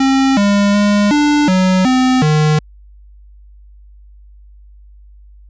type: tone with pitch steps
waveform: square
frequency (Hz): 268.4 / 202.3 / 205.1 / 294.8 / 185.9 / 256.6 / 152.9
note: C4 / G#3 / G#3 / D4 / F#3 / C4 / D#3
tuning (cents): +44 / -45 / -21 / +7 / +8 / -34 / -30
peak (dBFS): -10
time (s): 0-2.59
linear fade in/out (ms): 5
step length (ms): 370
effects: added 50 Hz sine -38 dBFS peak until 5.49 s + resampled to 16000 Hz